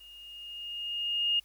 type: tone with level ramp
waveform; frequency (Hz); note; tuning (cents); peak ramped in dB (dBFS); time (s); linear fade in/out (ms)
sine; 2843; F7; +30; -49 to -23; 0-1.4; 10
effects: added 51 Hz sine -64 dBFS peak until 1.44 s + white hiss -64 dBFS RMS until 1.44 s